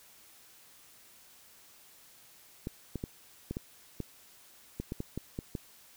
clicks, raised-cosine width 3 ms, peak -22 dBFS, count 12, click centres 2.671 / 2.957 / 3.039 / 3.51 / 3.569 / 4.003 / 4.8 / 4.921 / 5.004 / 5.176 / 5.389 / 5.552 s, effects white hiss -58 dBFS RMS until 5.96 s

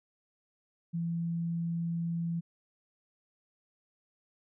sine tone, 168.3 Hz, E3, 36 cents sharp, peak -30 dBFS, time 0.93-2.41 s, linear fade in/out 20 ms, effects none

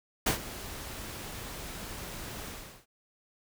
pink noise with ADSR envelope, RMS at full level -25 dBFS, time 0.26-2.86 s, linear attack 8 ms, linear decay 110 ms, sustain -16 dB, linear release 390 ms, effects none

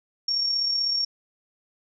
sine tone with amplitude modulation, 5520 Hz, F8, 21 cents flat, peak -20 dBFS, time 0.28-1.05 s, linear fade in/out 5 ms, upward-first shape sine, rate 36 Hz, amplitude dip 40%, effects none

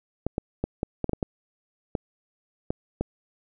clicks, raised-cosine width 2 ms, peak -12 dBFS, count 11, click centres 0.266 / 0.381 / 0.64 / 0.831 / 1.043 / 1.094 / 1.133 / 1.228 / 1.952 / 2.705 / 3.01 s, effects none

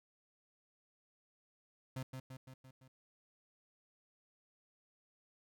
35% pulse tone with echo, 130.81 Hz, C3, in tune, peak -38 dBFS, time 1.96-2.03 s, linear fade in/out 5 ms, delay 170 ms, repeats 5, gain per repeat -4 dB, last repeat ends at 2.88 s, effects none

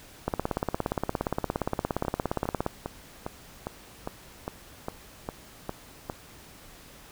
two click trains, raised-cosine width 1 ms, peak -17 / -12 dBFS, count 11 / 42, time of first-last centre 2.05-6.099 / 0.28-2.664 s, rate 2.47 / 17.2 Hz, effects pink hiss -50 dBFS RMS until 7.11 s

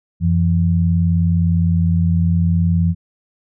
sine tone pair together, 89.7 / 169.2 Hz, F2 / E3, +47 / +45 cents, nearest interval major seventh, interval 1098 cents, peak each -15 dBFS, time 0.2-2.95 s, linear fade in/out 50 ms, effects none

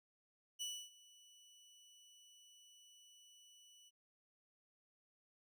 25% pulse tone with ADSR envelope, 2960 Hz, F#7, in tune, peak -37 dBFS, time 0.59-3.91 s, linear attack 26 ms, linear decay 280 ms, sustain -22 dB, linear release 33 ms, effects none

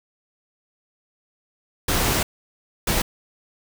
pink noise bursts at uneven times, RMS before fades -21 dBFS, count 2, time 1.88-2.23 / 2.87-3.02 s, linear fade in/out 5 ms, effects none

